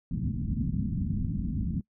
white low-pass noise, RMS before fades -30 dBFS, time 0.11-1.81 s, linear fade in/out 2 ms, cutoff 240 Hz, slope 48 dB/octave, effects noise-tail reverb RT60 0.1 s tail -24 dB re dry

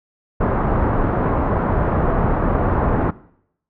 pink low-pass noise, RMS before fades -18 dBFS, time 0.4-3.11 s, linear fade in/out 10 ms, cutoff 1300 Hz, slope 24 dB/octave, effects noise-tail reverb RT60 0.7 s tail -19 dB re dry

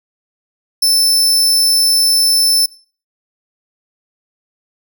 sawtooth tone, 5290 Hz, E8, 5 cents sharp, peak -7 dBFS, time 0.82-2.66 s, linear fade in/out 5 ms, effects noise-tail reverb RT60 0.4 s tail -20 dB re dry

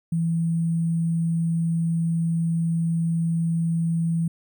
sine tone with sample-and-hold, 166 Hz, E3, 12 cents sharp, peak -20 dBFS, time 0.12-4.28 s, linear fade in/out 5 ms, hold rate 8820 Hz, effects none

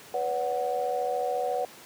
sine chord, B suspended second, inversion none, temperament equal with one note detuned, 493.9 / 568 / 740 Hz, B4 / C#5 / F#5, 0 / +42 / 0 cents, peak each -30 / -32 / -29 dBFS, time 0.14-1.65 s, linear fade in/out 2 ms, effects pink hiss -48 dBFS RMS until 1.85 s + high-pass 200 Hz 12 dB/octave

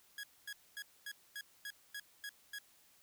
sawtooth tone bursts, 1661.2 Hz, G#6, in tune, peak -39 dBFS, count 9, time 0.18-2.586 s, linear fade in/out 2 ms, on 54 ms, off 240 ms, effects white hiss -67 dBFS RMS until 3.02 s

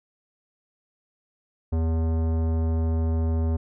sine tone with tanh clipping, 81.2 Hz, E2, 26 cents flat, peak -23 dBFS, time 1.72-3.57 s, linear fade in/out 10 ms, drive 17 dB, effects none

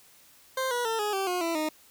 20% pulse tone with pitch steps, 523.3 / 485.4 / 450.3 / 417.7 / 387.5 / 359.5 / 333.5 / 309.4 Hz, C5 / B4 / A4 / G#4 / G4 / F#4 / E4 / D#4, 0 / -30 / +40 / +10 / -20 / -50 / +20 / -10 cents, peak -22 dBFS, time 0.57-1.69 s, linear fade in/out 5 ms, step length 140 ms, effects white hiss -57 dBFS RMS until 1.9 s

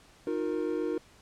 triangle chord, Eb suspended second, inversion none, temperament equal with one note detuned, 311.1 / 358.4 / 466.2 Hz, Eb4 / F4 / Bb4, 0 / +45 / 0 cents, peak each -31 dBFS, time 0.27-0.98 s, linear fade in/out 2 ms, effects pink hiss -58 dBFS RMS until 1.21 s + low-pass 9000 Hz 12 dB/octave

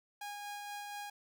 sawtooth tone with tremolo, 820 Hz, G#5, 22 cents flat, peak -37 dBFS, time 0.21-1.1 s, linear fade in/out 5 ms, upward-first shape sine, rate 4.2 Hz, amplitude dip 25%, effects none

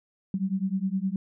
sine beating tone pair, 186.7 / 196.4 Hz, F#3 / G3, +16 / +4 cents, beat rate 9.7 Hz, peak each -28 dBFS, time 0.34-1.16 s, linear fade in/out 2 ms, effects none

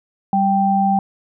sine tone pair together, 196 / 784 Hz, G3 / G5, 0 / 0 cents, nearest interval 2 octaves, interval 2400 cents, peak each -17 / -15 dBFS, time 0.33-0.99 s, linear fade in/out 2 ms, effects none

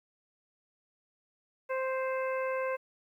harmonic tone, 523.3 Hz, C5, in tune, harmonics 1 / 2 / 3 / 4 / 5, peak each -31 / -37 / -41 / -43 / -45 dBFS, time 1.69-2.77 s, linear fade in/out 20 ms, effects 11-bit

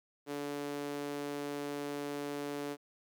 sawtooth tone with high-pass filter, 144.2 Hz, D3, 31 cents flat, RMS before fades -39 dBFS, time 0.26-2.77 s, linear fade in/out 50 ms, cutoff 350 Hz, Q 2.6, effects none

